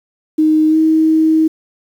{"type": "tone with pitch glide", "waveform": "sine", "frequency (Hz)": [311.1, 317.1], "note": ["D#4", "D#4"], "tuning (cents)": [0, 33], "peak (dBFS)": -8, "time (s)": [0.38, 1.48], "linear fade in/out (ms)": 10, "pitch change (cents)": 33, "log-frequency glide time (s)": [0.68, 0.77], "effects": ["7-bit"]}